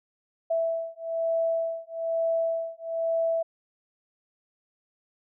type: beating tone pair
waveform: sine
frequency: 659 / 660.1 Hz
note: E5 / E5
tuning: -1 / +2 cents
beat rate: 1.1 Hz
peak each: -28 dBFS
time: 0.5-3.43 s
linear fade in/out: 10 ms
effects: none